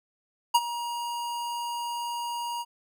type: tone with ADSR envelope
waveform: square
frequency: 949 Hz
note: A#5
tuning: 31 cents sharp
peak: -16 dBFS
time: 0.54-2.65 s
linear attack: 12 ms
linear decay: 43 ms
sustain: -15 dB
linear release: 41 ms
effects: none